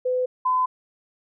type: tone pair in turn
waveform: sine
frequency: 505 / 1015.9 Hz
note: B4 / B5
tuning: +39 / +49 cents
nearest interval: octave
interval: 1210 cents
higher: second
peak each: -20 / -18 dBFS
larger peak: second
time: 0.05-0.26 / 0.45-0.66 s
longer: neither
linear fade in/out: 10 ms
effects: none